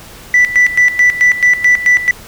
sine tone with tremolo, 1975.5 Hz, B6, in tune, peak -3 dBFS, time 0.34-2.11 s, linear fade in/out 2 ms, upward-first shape square, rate 4.6 Hz, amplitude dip 80%, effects tanh soft clip ceiling -3 dBFS + pink hiss -35 dBFS RMS until 2.27 s

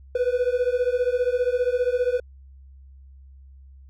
triangle beating tone pair, 487.5 / 502.5 Hz, B4 / B4, -23 / +30 cents, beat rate 15 Hz, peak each -21 / -21 dBFS, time 0.15-2.2 s, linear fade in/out 5 ms, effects added 67 Hz sine -44 dBFS peak until 3.89 s

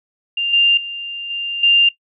sine tone with level steps, 2794 Hz, F7, in tune, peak -16 / -9 / -24 / -20 / -8 dBFS, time 0.37-1.89 s, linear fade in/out 5 ms, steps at 0.53 / 0.77 / 1.3 / 1.63 s, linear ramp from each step 5 ms, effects noise-tail reverb RT60 0.1 s tail -18 dB re dry

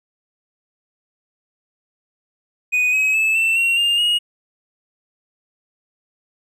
triangle tone with pitch steps, 2486 / 2547 / 2610 / 2674 / 2739 / 2807 / 2876 Hz, D#7 / D#7 / E7 / E7 / F7 / F7 / F#7, -2 / +40 / -18 / +24 / -34 / +8 / -50 cents, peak -13 dBFS, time 2.72-4.19 s, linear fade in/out 20 ms, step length 210 ms, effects none

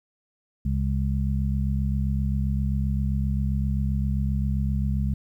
harmonic tone, 67.6 Hz, C#2, 43 cents flat, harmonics 1 / 2 / 3, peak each -24 / -27 / -29 dBFS, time 0.65-5.14 s, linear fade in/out 5 ms, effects 10-bit

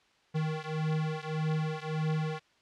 square beating tone pair, 155.56 / 157.26 Hz, D#3 / D#3, 0 / +19 cents, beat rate 1.7 Hz, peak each -33 / -34 dBFS, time 0.34-2.4 s, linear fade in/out 20 ms, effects white hiss -66 dBFS RMS until 2.61 s + low-pass 4000 Hz 12 dB/octave

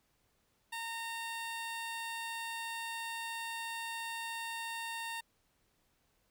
15% pulse tone, 917 Hz, A#5, 29 cents flat, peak -32 dBFS, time 0.72-5.21 s, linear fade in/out 10 ms, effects pink hiss -75 dBFS RMS until 6.3 s

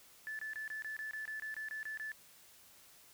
triangle tone bursts, 1743 Hz, A6, 17 cents flat, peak -36 dBFS, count 13, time 0.27-2.118 s, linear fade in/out 0 ms, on 120 ms, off 24 ms, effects tanh soft clip ceiling -37 dBFS + white hiss -61 dBFS RMS until 3.13 s

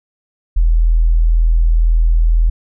sine tone, 41 Hz, E1, 9 cents flat, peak -8 dBFS, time 0.56-2.5 s, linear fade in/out 10 ms, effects none

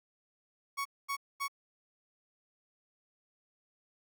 30% pulse tone bursts, 1114 Hz, C#6, 8 cents sharp, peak -30 dBFS, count 3, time 0.77-1.482 s, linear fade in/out 20 ms, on 84 ms, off 230 ms, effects none

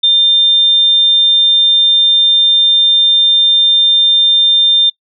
sine tone, 3600 Hz, A7, 39 cents sharp, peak -6 dBFS, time 0.03-4.9 s, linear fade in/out 10 ms, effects noise-tail reverb RT60 0.1 s tail -23 dB re dry

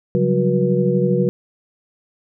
sine tone cluster, 138 / 181.7 / 194 / 366.3 / 483.3 Hz, C#3 / F#3 / G3 / F#4 / B4, -7 / -31 / -18 / -17 / -38 cents, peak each -21 / -19 / -23 / -21 / -20 dBFS, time 0.15-1.29 s, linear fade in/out 0 ms, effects none

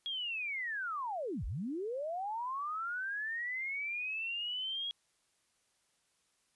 sine linear two-way sweep, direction down then up, 3322 to 38.89 to 3322 Hz, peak -35 dBFS, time 0.06-4.91 s, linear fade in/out 0 ms, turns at 1.45 s, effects white hiss -75 dBFS RMS until 6.55 s + resampled to 24000 Hz

